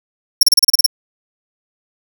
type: tone bursts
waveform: sawtooth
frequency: 5510 Hz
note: F8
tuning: 24 cents flat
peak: -3 dBFS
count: 9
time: 0.41-0.863 s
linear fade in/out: 5 ms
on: 21 ms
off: 33 ms
effects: none